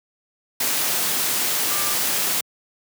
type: tone in noise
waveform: sine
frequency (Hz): 1187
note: D6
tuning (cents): +18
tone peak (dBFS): -31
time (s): 1.71-1.94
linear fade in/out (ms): 5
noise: white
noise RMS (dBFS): -22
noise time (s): 0.6-2.41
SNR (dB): -12
effects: high-pass 150 Hz 12 dB/octave